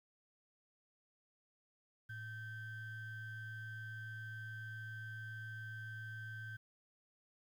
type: ring-modulated tone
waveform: triangle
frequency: 830.6 Hz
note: G#5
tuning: in tune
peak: -39 dBFS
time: 2.09-6.57 s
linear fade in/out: 10 ms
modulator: 719 Hz
effects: tanh soft clip ceiling -35 dBFS + 12-bit